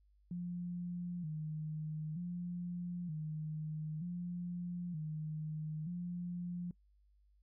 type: tone with vibrato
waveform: sine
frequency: 164.81 Hz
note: E3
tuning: in tune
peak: -38 dBFS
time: 0.31-6.71 s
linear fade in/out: 2 ms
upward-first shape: square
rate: 0.54 Hz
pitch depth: 110 cents each way
effects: noise-tail reverb RT60 0.1 s tail -23 dB re dry + added 50 Hz sine -66 dBFS peak until 7.42 s